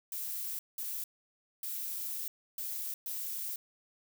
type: noise bursts at uneven times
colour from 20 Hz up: violet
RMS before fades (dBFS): -38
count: 5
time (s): 0.12-0.59 / 0.78-1.04 / 1.63-2.28 / 2.58-2.94 / 3.06-3.56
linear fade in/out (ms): 2
effects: none